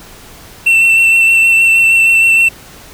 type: tone with vibrato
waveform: triangle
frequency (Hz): 2692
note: E7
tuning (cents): +36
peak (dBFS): -4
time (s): 0.66-2.49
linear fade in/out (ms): 10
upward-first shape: sine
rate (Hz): 6.4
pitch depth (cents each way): 15
effects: pink hiss -36 dBFS RMS until 2.93 s